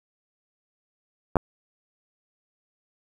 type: clicks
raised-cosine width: 1 ms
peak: -6 dBFS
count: 2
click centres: 1.357 / 1.368 s
effects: 7-bit